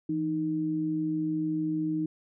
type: tone pair together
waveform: sine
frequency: 164.64 / 311.1 Hz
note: E3 / D#4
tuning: -2 / 0 cents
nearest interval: major seventh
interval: 1102 cents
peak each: -34 / -27 dBFS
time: 0.09-2.06 s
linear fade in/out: 5 ms
effects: none